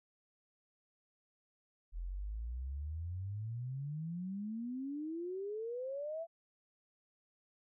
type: exponential sweep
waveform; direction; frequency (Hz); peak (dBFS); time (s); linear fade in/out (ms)
sine; up; 40.86 to 680; -38; 1.92-6.27; 50
effects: none